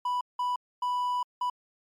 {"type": "tone bursts at uneven times", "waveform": "triangle", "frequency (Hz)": 987.8, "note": "B5", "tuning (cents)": 0, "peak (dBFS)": -24, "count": 4, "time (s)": [[0.05, 0.21], [0.39, 0.56], [0.82, 1.23], [1.41, 1.5]], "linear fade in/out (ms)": 5, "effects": ["MP3 96 kbps"]}